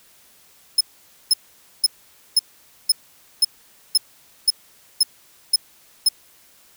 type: tone bursts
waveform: sawtooth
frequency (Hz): 5170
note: E8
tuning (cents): -34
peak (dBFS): -9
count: 11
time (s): 0.78-6.088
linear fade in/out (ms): 5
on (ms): 28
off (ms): 500
effects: white hiss -53 dBFS RMS until 6.76 s